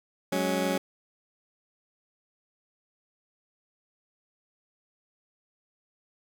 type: chord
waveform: 20% pulse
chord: F# suspended second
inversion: none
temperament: just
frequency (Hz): 185 / 208.1 / 277.5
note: F#3 / G#3 / C#4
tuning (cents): 0 / +4 / +2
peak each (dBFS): -25 / -28 / -25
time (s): 0.32-0.78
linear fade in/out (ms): 5
effects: none